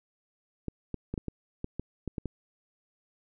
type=clicks; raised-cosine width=3 ms; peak=-20 dBFS; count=10; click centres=0.683 / 0.943 / 1.14 / 1.178 / 1.283 / 1.644 / 1.796 / 2.077 / 2.182 / 2.257 s; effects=none